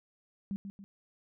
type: tone with echo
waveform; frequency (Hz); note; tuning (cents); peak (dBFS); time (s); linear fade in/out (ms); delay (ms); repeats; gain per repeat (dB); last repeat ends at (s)
sine; 197.8; G3; +16; -32; 0.51-0.56; 0; 140; 2; -7; 0.84
effects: none